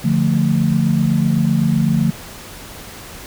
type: chord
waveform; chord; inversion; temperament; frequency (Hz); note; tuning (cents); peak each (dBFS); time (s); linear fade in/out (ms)
sine; D minor; none; equal with one note detuned; 146.83 / 174.61 / 222.8; D3 / F3 / A3; 0 / 0 / +22; -17; 0.04-2.11; 10
effects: pink hiss -35 dBFS RMS until 3.26 s